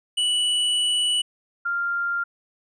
square / sine tone pair in turn, 2954 / 1394.1 Hz, F#7 / F6, -3 / -3 cents, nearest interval octave + minor second, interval 1300 cents, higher first, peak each -20 / -22 dBFS, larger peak first, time 0.17-1.22 / 1.65-2.24 s, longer first, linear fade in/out 10 ms, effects resampled to 22050 Hz

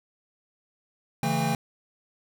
square tone cluster, 141.5 / 166.4 / 222.9 / 805 Hz, C#3 / E3 / A3 / G5, +36 / +17 / +23 / +46 cents, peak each -30 dBFS, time 1.23-1.55 s, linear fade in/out 2 ms, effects none

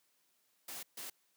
white noise bursts at uneven times, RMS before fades -45 dBFS, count 2, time 0.68-0.83 / 0.97-1.1 s, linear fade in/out 5 ms, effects white hiss -75 dBFS RMS until 1.36 s + high-pass 150 Hz 12 dB/octave

